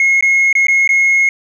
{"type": "tone with dropouts", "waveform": "sine", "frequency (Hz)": 2163, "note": "C#7", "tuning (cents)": -43, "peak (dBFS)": -6, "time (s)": [0, 1.29], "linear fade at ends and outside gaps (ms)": 2, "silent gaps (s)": [[0.209, 0.225], [0.528, 0.552], [0.669, 0.683], [0.876, 0.891]], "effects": ["tanh soft clip ceiling -7 dBFS", "8-bit"]}